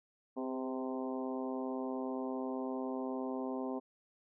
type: harmonic tone with a mistuned harmonic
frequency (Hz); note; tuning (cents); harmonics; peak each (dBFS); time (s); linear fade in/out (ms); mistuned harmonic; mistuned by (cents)
129.8; C3; -13; 2 / 3 / 4 / 5 / 6 / 7 / 8; -38 / -42 / -44 / -46 / -48 / -49 / -50; 0.36-3.8; 20; 3; +34
effects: none